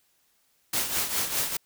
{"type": "noise with tremolo", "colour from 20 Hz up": "white", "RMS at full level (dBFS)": -25, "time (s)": [0.73, 1.57], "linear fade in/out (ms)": 5, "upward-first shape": "triangle", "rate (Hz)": 4.9, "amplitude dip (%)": 70, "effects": ["white hiss -68 dBFS RMS until 1.65 s"]}